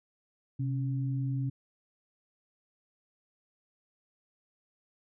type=tone pair together; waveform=sine; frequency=130.81 / 276.8 Hz; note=C3 / C#4; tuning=0 / -2 cents; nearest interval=octave + minor second; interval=1298 cents; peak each=-29 / -38 dBFS; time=0.59-1.5 s; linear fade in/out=10 ms; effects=none